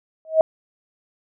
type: tone with exponential growth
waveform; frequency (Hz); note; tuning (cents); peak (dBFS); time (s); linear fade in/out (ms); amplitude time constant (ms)
sine; 637; D#5; +41; -6; 0.25-0.41; 1; 34
effects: none